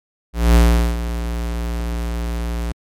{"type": "tone with ADSR envelope", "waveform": "square", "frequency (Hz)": 58.27, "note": "A#1", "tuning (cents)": 0, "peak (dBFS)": -8, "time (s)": [0.33, 2.72], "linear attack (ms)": 220, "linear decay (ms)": 410, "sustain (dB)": -13, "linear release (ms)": 3, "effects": ["MP3 96 kbps"]}